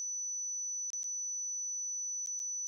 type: tone with dropouts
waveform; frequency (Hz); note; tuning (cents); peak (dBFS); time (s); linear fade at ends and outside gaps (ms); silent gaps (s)
sine; 5970; F#8; +15; -35; 0-2.67; 0; 0.903-0.932 / 1.032-1.042 / 2.261-2.272 / 2.393-2.4
effects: none